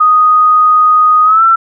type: tone with pitch glide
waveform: sine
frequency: 1244.5 to 1341.5 Hz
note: D#6 to E6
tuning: 0 to +30 cents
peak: -4 dBFS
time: 0-1.56 s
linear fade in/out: 10 ms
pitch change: +130 cents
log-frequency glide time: 1.24-1.43 s
effects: none